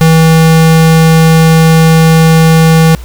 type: tone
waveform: square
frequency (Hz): 161.7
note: E3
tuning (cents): -33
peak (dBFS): -3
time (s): 0.01-2.95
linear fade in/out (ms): 0
effects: added 60 Hz sine -23 dBFS peak until 3.04 s + pink hiss -35 dBFS RMS until 3.04 s